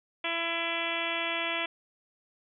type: harmonic tone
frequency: 334.9 Hz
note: E4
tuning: 27 cents sharp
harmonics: 1 / 2 / 3 / 4 / 5 / 6 / 7 / 8 / 9 / 10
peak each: -41 / -37 / -39 / -40 / -41 / -37 / -35 / -37 / -40 / -38 dBFS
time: 0.24-1.66 s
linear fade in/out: 5 ms
effects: none